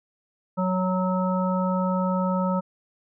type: harmonic tone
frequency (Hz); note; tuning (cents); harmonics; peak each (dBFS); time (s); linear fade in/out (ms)
185; F#3; 0; 1 / 3 / 5 / 7; -23 / -28 / -30 / -31; 0.57-2.61; 20
effects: none